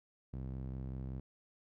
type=tone with band-pass filter; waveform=sawtooth; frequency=65.3 Hz; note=C2; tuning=3 cents flat; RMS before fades=-42 dBFS; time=0.33-1.2 s; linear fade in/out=5 ms; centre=140 Hz; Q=0.96; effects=none